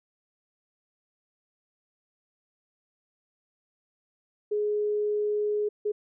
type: tone bursts at uneven times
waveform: sine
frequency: 418.5 Hz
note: G#4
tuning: 13 cents sharp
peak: -24 dBFS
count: 2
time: 4.51-5.69 / 5.85-5.92 s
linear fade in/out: 10 ms
effects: none